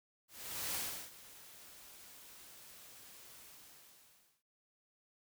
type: noise with ADSR envelope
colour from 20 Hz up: white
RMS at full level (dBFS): -38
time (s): 0.28-4.43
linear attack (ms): 460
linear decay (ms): 360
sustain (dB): -18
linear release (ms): 990
effects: none